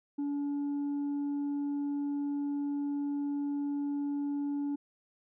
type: tone with tanh clipping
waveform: triangle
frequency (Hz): 286.2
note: D4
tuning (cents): -45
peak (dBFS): -31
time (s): 0.18-4.76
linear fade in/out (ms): 10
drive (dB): 7
effects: none